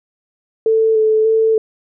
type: tone with vibrato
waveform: sine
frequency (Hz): 440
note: A4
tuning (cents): 0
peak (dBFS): -10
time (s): 0.66-1.58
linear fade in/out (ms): 2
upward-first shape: square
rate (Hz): 1.7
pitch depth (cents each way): 16
effects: none